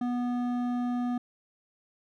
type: tone with hard clipping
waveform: sine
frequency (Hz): 244.7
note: B3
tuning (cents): -16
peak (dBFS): -29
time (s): 0.01-1.18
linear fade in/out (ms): 5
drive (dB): 10
effects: none